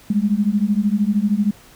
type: beating tone pair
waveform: sine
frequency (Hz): 200 / 213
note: G3 / G#3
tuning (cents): +35 / +44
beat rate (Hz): 13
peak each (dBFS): -18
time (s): 0.1-1.51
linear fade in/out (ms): 5
effects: pink hiss -47 dBFS RMS until 1.75 s